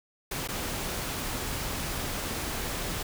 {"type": "noise with dropouts", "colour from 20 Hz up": "pink", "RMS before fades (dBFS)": -33, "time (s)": [0.31, 3.03], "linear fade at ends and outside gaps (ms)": 5, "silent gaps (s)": [0.476, 0.486], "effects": []}